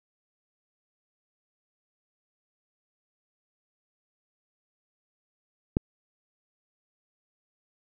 click, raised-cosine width 3 ms, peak -9 dBFS, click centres 5.769 s, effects none

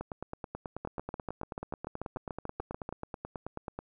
two click trains, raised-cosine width 1 ms, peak -22 / -23 dBFS, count 15 / 36, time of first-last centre 0.85-2.891 / 0.01-3.79 s, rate 6.86 / 9.26 Hz, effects none

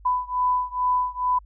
sine beating tone pair, 997 / 999.3 Hz, B5 / B5, +16 / +20 cents, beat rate 2.3 Hz, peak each -23 / -24 dBFS, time 0.05-1.39 s, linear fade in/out 10 ms, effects added 50 Hz sine -45 dBFS peak until 1.45 s

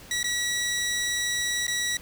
15% pulse tone with dropouts, 1933 Hz, B6, 38 cents flat, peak -19 dBFS, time 0.11-1.97 s, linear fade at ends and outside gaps 2 ms, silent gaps 0.23-0.242 / 1.668-1.679 s, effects pink hiss -47 dBFS RMS until 2.01 s

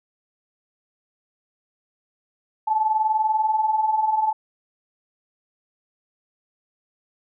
sine tone pair together, 851 / 871.4 Hz, G#5 / A5, +42 / -17 cents, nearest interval unison, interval 41 cents, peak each -25 / -19 dBFS, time 2.67-4.33 s, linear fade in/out 10 ms, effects none

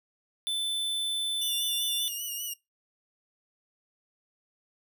square tone, 3520 Hz, A7, in tune, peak -28 dBFS, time 0.47-2.08 s, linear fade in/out 0 ms
5% pulse tone with vibrato, 2896 Hz, F#7, 38 cents flat, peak -25 dBFS, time 1.41-2.54 s, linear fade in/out 10 ms, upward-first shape sine, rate 5.1 Hz, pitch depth 46 cents each way
effects noise-tail reverb RT60 0.2 s tail -21 dB re dry

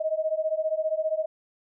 sine beating tone pair, 622.3 / 637.3 Hz, D#5 / D#5, 0 / +41 cents, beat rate 15 Hz, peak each -27 dBFS, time 0-1.26 s, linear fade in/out 10 ms, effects none

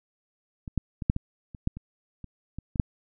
clicks, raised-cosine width 5 ms, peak -24 / -12 / -20 / -8 / -16 / -28 / -12 / -26 / -27 / -23 / -20 / -7 dBFS, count 12, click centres 0.678 / 0.777 / 1.022 / 1.099 / 1.164 / 1.548 / 1.674 / 1.77 / 2.243 / 2.586 / 2.758 / 2.798 s, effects none

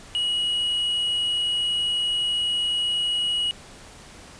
triangle tone, 2908 Hz, F#7, 31 cents flat, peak -20 dBFS, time 0.15-3.51 s, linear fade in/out 0 ms, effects pink hiss -45 dBFS RMS until 4.39 s + resampled to 22050 Hz

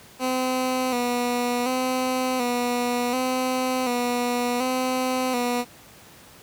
15% pulse tone with vibrato, 250 Hz, B3, 21 cents sharp, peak -16 dBFS, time 0.19-5.65 s, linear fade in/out 50 ms, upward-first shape square, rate 0.68 Hz, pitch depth 45 cents each way, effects pink hiss -48 dBFS RMS until 6.42 s + high-pass 80 Hz 12 dB/octave

